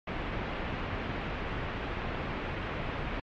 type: low-pass noise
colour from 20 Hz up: pink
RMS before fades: -35 dBFS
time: 0.07-3.2 s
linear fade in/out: 5 ms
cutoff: 2800 Hz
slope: 24 dB/octave
effects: MP3 48 kbps